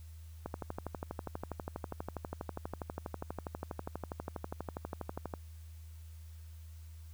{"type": "click train", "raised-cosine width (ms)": 1, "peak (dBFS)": -24, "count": 61, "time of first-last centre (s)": [0.46, 5.338], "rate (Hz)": 12.3, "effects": ["added 80 Hz sine -47 dBFS peak until 7.13 s", "white hiss -65 dBFS RMS until 7.13 s"]}